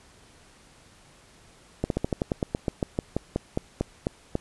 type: slowing click train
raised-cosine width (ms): 2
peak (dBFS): -11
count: 18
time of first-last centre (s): 1.84-4.354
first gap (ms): 62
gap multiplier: 1.1
effects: pink hiss -55 dBFS RMS until 4.4 s + resampled to 24000 Hz